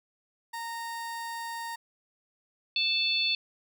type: tone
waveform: 30% pulse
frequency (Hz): 925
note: A#5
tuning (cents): -14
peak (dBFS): -32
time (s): 0.53-1.76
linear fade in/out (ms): 10
type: harmonic tone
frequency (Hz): 880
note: A5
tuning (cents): 0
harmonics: 3 / 4 / 5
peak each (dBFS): -29 / -29 / -29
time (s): 2.76-3.35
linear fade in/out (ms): 2
effects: none